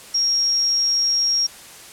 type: tone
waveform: sine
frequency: 5588 Hz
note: F8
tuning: in tune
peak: -16 dBFS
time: 0.14-1.47 s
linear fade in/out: 10 ms
effects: white hiss -41 dBFS RMS until 1.92 s + low-pass 11000 Hz 12 dB/octave